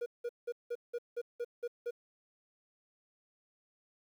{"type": "tone bursts", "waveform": "triangle", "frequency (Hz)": 478.1, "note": "A#4", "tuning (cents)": 44, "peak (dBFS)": -32, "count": 9, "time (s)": [0.01, 1.909], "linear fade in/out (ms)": 10, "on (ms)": 51, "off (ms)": 180, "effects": ["11-bit"]}